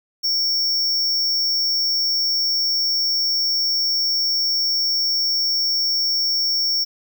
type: tone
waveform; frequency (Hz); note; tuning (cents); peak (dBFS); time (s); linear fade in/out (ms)
square; 5480; F8; -34; -18; 0.23-6.85; 20
effects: 8-bit